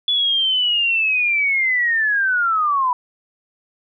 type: linear sweep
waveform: sine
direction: down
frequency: 3443 to 972 Hz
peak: -15 dBFS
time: 0.08-2.93 s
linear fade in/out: 2 ms
effects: none